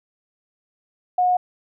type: tone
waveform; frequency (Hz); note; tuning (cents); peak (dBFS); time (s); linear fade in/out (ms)
sine; 725; F#5; -35; -15; 1.18-1.37; 5
effects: none